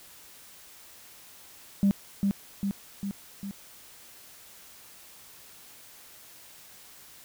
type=tone with echo; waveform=sine; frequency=198.7 Hz; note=G3; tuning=24 cents sharp; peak=-17 dBFS; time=1.83-1.91 s; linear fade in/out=0 ms; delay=400 ms; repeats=4; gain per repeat=-4 dB; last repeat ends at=3.51 s; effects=tanh soft clip ceiling -16 dBFS + white hiss -51 dBFS RMS until 7.24 s